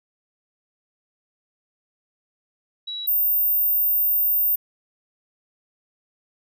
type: tone pair in turn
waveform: sine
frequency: 3900 / 14614 Hz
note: B7 / A#9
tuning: -23 / -36 cents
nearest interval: octave + major seventh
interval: 2287 cents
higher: second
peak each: -28 / -17 dBFS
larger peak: second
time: 2.87-3.07 / 3.07-4.56 s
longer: second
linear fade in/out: 10 ms
effects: none